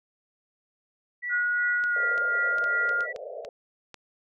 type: tone with tremolo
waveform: sine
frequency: 1953 Hz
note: B6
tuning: 20 cents flat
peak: -28 dBFS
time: 1.22-3.13 s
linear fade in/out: 20 ms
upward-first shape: sine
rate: 2.7 Hz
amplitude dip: 85%
type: tone with pitch glide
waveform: sine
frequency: 1450 to 1410.3 Hz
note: F#6 to F6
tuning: -35 to +17 cents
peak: -23 dBFS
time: 1.29-3.07 s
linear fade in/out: 50 ms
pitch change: -48 cents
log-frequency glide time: 1.87-2.03 s
type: clicks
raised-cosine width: 0.2 ms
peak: -25 dBFS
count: 9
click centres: 1.839 / 2.179 / 2.584 / 2.641 / 2.892 / 3.007 / 3.162 / 3.449 / 3.943 s
type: band-pass noise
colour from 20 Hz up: pink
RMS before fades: -39 dBFS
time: 1.96-3.49 s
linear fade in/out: 2 ms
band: 440 to 690 Hz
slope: 96 dB/octave
effects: none